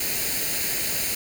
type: noise with comb filter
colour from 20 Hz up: white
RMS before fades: -26 dBFS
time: 0-1.15 s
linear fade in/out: 5 ms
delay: 0.44 ms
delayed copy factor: +0.65
effects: none